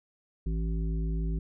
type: harmonic tone with a mistuned harmonic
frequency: 54.2 Hz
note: A1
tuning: 25 cents flat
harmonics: 1 / 3 / 5 / 7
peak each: -28 / -34 / -43 / -45 dBFS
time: 0.46-1.39 s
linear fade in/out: 5 ms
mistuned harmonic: 1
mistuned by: -19 cents
effects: none